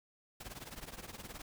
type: noise with tremolo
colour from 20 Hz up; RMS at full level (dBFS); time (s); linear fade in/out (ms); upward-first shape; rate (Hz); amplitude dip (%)
pink; -44; 0.4-1.42; 5; triangle; 19; 90
effects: none